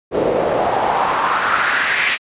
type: noise with band-pass filter sweep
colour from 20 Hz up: pink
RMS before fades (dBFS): -17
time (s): 0.11-2.18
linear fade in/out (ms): 50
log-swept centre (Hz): 430 to 2300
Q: 3.1
effects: resampled to 8000 Hz